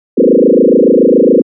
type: tone with frequency modulation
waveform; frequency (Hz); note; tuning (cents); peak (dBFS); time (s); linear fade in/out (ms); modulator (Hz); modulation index
sine; 367.4; F#4; -12; -3; 0.17-1.42; 10; 27.1; 5.5
effects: high-pass 200 Hz 12 dB/octave